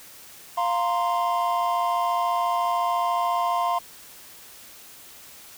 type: chord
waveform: triangle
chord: F suspended fourth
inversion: none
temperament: equal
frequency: 698.5 / 932.3 / 1046.5 Hz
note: F5 / Bb5 / C6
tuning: 0 / 0 / 0 cents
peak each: -23 / -26 / -23 dBFS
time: 0.57-3.79 s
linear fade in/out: 10 ms
effects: white hiss -46 dBFS RMS until 5.57 s